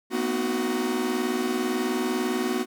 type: chord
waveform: 45% pulse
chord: B major seventh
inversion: third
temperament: equal with one note detuned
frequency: 233.1 / 253 / 311.1 / 370 Hz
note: A#3 / B3 / D#4 / F#4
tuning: 0 / +42 / 0 / 0 cents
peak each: -31 / -29 / -33 / -28 dBFS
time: 0.1-2.66 s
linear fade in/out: 50 ms
effects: none